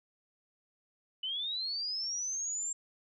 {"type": "linear sweep", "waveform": "sine", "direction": "up", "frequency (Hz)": [2960, 7460], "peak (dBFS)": -33, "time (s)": [1.23, 2.73], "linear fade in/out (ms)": 5, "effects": []}